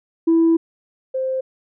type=tone pair in turn; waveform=sine; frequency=329.6 / 523.2 Hz; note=E4 / C5; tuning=0 / 0 cents; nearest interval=minor sixth; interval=800 cents; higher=second; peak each=-10 / -19 dBFS; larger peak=first; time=0.27-0.57 / 1.14-1.41 s; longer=first; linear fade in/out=10 ms; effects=tanh soft clip ceiling -9 dBFS